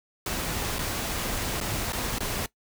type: noise with dropouts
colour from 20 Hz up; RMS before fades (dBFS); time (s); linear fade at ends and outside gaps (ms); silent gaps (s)
pink; -30; 0.26-2.46; 2; 0.785-0.79 / 1.603-1.611 / 1.923-1.93 / 2.185-2.205
effects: noise-tail reverb RT60 0.1 s tail -19 dB re dry